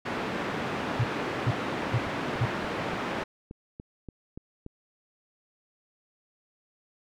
pink band-pass noise, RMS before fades -32 dBFS, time 0.05-3.24 s, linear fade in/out 10 ms, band 170 to 2200 Hz, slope 12 dB/octave
sine tone bursts, 119.6 Hz, A#2, 45 cents sharp, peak -21 dBFS, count 4, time 0.99-2.458 s, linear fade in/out 10 ms, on 52 ms, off 420 ms
click train, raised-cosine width 3 ms, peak -27 dBFS, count 10, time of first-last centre 2.07-4.664 s, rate 3.47 Hz
effects none

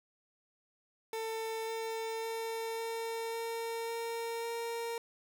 30% pulse tone with pitch steps, 447 / 449.8 / 452.7 / 455.6 / 458.5 / 461.4 / 464.4 Hz, A4 / A4 / A4 / A#4 / A#4 / A#4 / A#4, +27 / +38 / +49 / -40 / -29 / -18 / -7 cents, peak -33 dBFS, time 1.13-4.98 s, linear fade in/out 2 ms, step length 550 ms, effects none

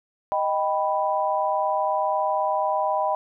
sine chord, Eb augmented, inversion none, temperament equal, 622.3 / 784 / 987.8 Hz, Eb5 / G5 / B5, 0 / 0 / 0 cents, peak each -25 dBFS, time 0.32-3.15 s, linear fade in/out 0 ms, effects none

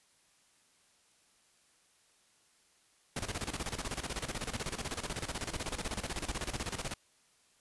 pink noise with tremolo, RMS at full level -36 dBFS, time 3.16-6.94 s, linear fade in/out 5 ms, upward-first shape square, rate 16 Hz, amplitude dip 75%, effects white hiss -68 dBFS RMS until 7.6 s + resampled to 24000 Hz

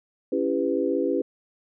sine chord, C# half-diminished seventh, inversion none, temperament just, 277.2 / 332.6 / 399.1 / 498.9 Hz, C#4 / E4 / G4 / B4, 0 / +16 / +31 / +17 cents, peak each -27 dBFS, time 0.32-1.22 s, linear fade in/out 5 ms, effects none

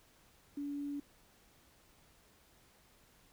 sine tone with quantisation, 286.1 Hz, D4, 45 cents flat, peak -37 dBFS, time 0.57-1 s, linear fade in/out 5 ms, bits 11, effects pink hiss -66 dBFS RMS until 3.32 s

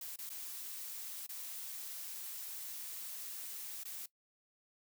blue noise with dropouts, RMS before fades -45 dBFS, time 0.01-4.06 s, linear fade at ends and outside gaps 5 ms, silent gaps 0.161-0.186 / 0.294-0.3 / 1.266-1.29 / 3.836-3.851 s, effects noise-tail reverb RT60 0.1 s tail -19 dB re dry

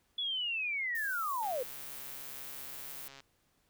sine linear sweep, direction down, 3437 to 471.4 Hz, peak -32 dBFS, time 0.18-1.63 s, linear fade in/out 5 ms
violet noise, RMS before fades -45 dBFS, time 0.95-3.08 s, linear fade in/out 2 ms
click train, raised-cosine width 0.2 ms, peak -34 dBFS, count 244, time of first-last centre 1.43-3.204 s, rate 137 Hz
effects pink hiss -73 dBFS RMS until 3.69 s

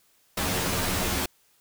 pink noise with comb filter, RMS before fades -27 dBFS, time 0.37-1.26 s, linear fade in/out 5 ms, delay 11 ms, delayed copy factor +0.8, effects white hiss -64 dBFS RMS until 1.6 s

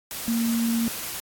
sine tone in noise, 231 Hz, A#3, 16 cents flat, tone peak -21 dBFS, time 0.28-0.88 s, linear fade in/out 0 ms, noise white, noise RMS -33 dBFS, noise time 0.11-1.2 s, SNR +9 dB, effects AAC 64 kbps

